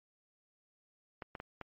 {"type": "clicks", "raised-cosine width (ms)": 0.5, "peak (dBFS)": -27, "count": 4, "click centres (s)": [1.222, 1.352, 1.401, 1.613], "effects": ["MP3 32 kbps"]}